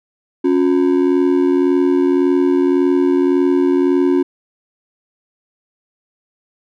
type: ring-modulated tone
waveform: triangle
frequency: 318.4 Hz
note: D#4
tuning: 40 cents sharp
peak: -6 dBFS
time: 0.44-4.23 s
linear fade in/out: 10 ms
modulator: 40.9 Hz
effects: none